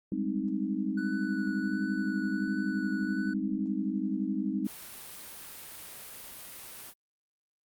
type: chord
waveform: sine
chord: Ab major seventh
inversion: third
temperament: equal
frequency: 196 / 207.7 / 261.6 / 311.1 Hz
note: G3 / Ab3 / C4 / Eb4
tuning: 0 / 0 / 0 / 0 cents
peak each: -34 dBFS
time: 0.12-4.67 s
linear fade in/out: 2 ms
type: tone with vibrato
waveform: triangle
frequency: 1483 Hz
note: F#6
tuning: 4 cents sharp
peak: -36 dBFS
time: 0.97-3.34 s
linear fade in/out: 10 ms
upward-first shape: sine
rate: 1.4 Hz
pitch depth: 11 cents each way
type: noise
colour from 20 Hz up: white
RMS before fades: -45 dBFS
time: 4.64-6.94 s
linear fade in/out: 50 ms
effects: Opus 48 kbps